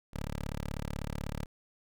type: tone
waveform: 10% pulse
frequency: 36.13 Hz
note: D1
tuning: 27 cents flat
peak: -27 dBFS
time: 0.13-1.46 s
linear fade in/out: 10 ms
effects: none